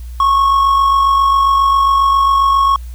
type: tone with amplitude modulation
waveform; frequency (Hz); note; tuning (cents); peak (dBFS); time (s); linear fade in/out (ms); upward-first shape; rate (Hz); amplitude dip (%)
triangle; 1099; C#6; -15; -5; 0.2-2.76; 2; sine; 47.4; 40
effects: added 60 Hz sine -25 dBFS peak until 2.94 s + white hiss -47 dBFS RMS until 2.94 s